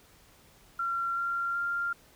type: tone with pitch steps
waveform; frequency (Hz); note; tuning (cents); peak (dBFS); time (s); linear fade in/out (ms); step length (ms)
sine; 1370 / 1381.1 / 1392.3; F6 / F6 / F6; -34 / -20 / -6; -28; 0.79-1.93; 5; 380
effects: pink hiss -59 dBFS RMS until 2.15 s